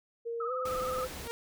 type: tone with pitch glide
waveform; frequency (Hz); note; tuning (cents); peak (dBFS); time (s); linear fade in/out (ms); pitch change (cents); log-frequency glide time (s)
sine; 465.3 to 510.4; A#4 to C5; -3 to -43; -33; 0.25-1.08; 20; +160; 0.46-0.52
type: tone with vibrato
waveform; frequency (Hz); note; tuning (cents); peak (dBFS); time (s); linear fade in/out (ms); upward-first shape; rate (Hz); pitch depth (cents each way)
sine; 1266; D#6; +30; -34; 0.4-1.05; 5; triangle; 19; 88
type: noise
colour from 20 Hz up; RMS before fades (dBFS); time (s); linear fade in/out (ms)
pink; -42; 0.65-1.28; 5
type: tone with exponential growth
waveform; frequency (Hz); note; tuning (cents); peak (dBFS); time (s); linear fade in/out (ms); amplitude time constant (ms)
sawtooth; 466.2; A#4; 0; -29; 1.15-1.31; 0; 33
effects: none